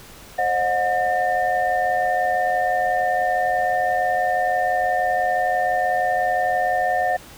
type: tone cluster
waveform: sine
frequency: 530 / 616 / 727 / 1804 Hz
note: C5 / D#5 / F#5 / A6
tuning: +22 / -17 / -31 / +43 cents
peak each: -28 / -27 / -19 / -26 dBFS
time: 0.38-7.17 s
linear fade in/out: 10 ms
effects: pink hiss -43 dBFS RMS until 7.37 s